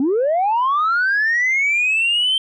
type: linear sweep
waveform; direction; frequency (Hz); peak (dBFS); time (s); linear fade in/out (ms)
sine; up; 250 to 3136; -13; 0-2.38; 2
effects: tanh soft clip ceiling -12 dBFS